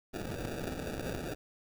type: noise with sample-and-hold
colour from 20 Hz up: violet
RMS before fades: -38 dBFS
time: 0.13-1.35 s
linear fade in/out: 20 ms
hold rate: 1050 Hz
effects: none